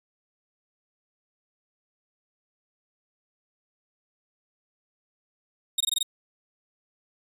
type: tone bursts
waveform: sawtooth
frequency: 3729 Hz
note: A#7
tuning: in tune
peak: -19 dBFS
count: 6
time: 5.78-6.03 s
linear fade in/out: 5 ms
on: 25 ms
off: 20 ms
effects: resampled to 32000 Hz